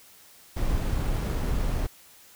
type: noise with sample-and-hold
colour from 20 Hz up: brown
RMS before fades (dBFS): -26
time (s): 0.56-1.87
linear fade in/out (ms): 10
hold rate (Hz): 11025
effects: white hiss -53 dBFS RMS until 2.35 s